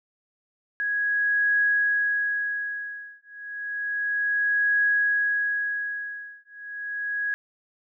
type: tone with tremolo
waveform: sine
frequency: 1661.2 Hz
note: G#6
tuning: in tune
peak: -18 dBFS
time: 0.8-7.34 s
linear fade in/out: 0 ms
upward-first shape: triangle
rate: 0.31 Hz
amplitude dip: 100%
effects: none